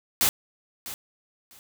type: noise with echo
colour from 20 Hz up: white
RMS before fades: -21 dBFS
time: 0.21-0.29 s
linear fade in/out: 0 ms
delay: 650 ms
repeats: 2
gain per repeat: -15 dB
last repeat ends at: 1.59 s
effects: none

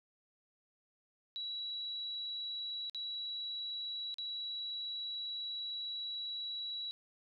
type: tone with dropouts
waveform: sine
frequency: 3909 Hz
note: B7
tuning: 19 cents flat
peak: -38 dBFS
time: 1.36-6.91 s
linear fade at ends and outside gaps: 0 ms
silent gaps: 2.897-2.947 / 4.142-4.184 s
effects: none

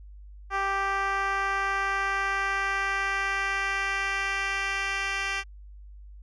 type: tone with band-pass filter sweep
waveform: 10% pulse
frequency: 392 Hz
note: G4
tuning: in tune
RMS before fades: -28 dBFS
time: 0.5-5.44 s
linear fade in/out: 50 ms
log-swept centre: 1100 to 2800 Hz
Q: 1.2
effects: added 50 Hz sine -43 dBFS peak until 6.22 s + resampled to 22050 Hz

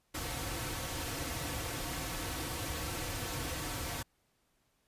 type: noise with comb filter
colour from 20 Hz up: pink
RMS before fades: -38 dBFS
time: 0.14-4.03 s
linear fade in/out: 10 ms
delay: 4.9 ms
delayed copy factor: -0.65
effects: pink hiss -75 dBFS RMS until 4.87 s + resampled to 32000 Hz

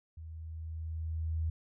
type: tone with level ramp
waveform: sine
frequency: 80.4 Hz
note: E2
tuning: 43 cents flat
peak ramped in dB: -43 to -29 dBFS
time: 0.17-1.5 s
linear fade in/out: 5 ms
effects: none

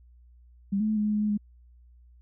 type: tone with pitch steps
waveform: sine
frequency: 197.9 / 214.8 / 216.2 / 210.1 / 211.3 / 210 / 211.2 / 207.3 Hz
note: G3 / A3 / A3 / G#3 / G#3 / G#3 / G#3 / G#3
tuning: +17 / -41 / -30 / +20 / +30 / +19 / +29 / -3 cents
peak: -23 dBFS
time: 0.72-1.376 s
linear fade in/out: 10 ms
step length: 82 ms
effects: added 60 Hz sine -52 dBFS peak until 2.21 s

